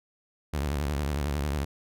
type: tone with vibrato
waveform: sawtooth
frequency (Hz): 72.1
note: D2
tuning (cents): -31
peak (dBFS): -23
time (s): 0.53-1.65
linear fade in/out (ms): 10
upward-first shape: sine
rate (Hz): 11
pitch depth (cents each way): 130
effects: none